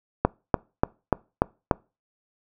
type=click train; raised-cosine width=1 ms; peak=-3 dBFS; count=6; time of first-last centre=0.25-1.712 s; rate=3.42 Hz; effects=noise-tail reverb RT60 0.3 s tail -25 dB re dry